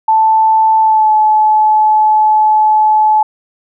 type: tone with pitch glide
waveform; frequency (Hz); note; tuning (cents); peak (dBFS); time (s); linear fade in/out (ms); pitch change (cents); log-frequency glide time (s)
sine; 880 to 859.9; A5 to A5; 0 to -40; -6; 0.08-3.23; 5; -40; 0.81-1.12
effects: none